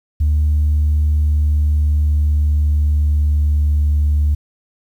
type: tone with pitch glide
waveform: sine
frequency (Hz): 75.2 to 73.95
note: D2 to D2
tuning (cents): +42 to +13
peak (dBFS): -10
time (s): 0.2-4.35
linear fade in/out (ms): 10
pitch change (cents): -29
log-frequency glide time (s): 0.53-4.11
effects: tanh soft clip ceiling -9 dBFS + 8-bit